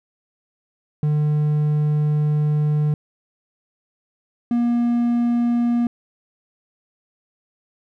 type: tone pair in turn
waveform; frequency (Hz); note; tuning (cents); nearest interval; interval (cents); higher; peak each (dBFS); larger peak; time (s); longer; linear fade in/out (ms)
triangle; 150 / 238.1; D3 / A#3; +37 / +37; minor sixth; 800; second; -14; neither; 1.03-2.94 / 4.51-5.87; first; 2
effects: none